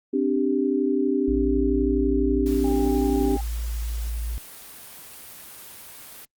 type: chord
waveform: sine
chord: C suspended second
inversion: none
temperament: equal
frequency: 261.6 / 293.7 / 392 Hz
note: C4 / D4 / G4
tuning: 0 / 0 / 0 cents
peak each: -24 dBFS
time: 0.13-3.37 s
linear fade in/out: 10 ms
type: tone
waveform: sine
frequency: 56.5 Hz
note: A1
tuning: 47 cents sharp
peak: -25 dBFS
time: 1.28-4.38 s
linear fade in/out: 0 ms
type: noise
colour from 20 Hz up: white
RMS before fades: -42 dBFS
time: 2.46-6.25 s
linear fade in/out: 2 ms
type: tone with vibrato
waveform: sine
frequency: 802 Hz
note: G5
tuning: 39 cents sharp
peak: -32 dBFS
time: 2.64-3.41 s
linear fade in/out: 5 ms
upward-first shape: sine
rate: 13 Hz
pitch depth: 10 cents each way
effects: Opus 32 kbps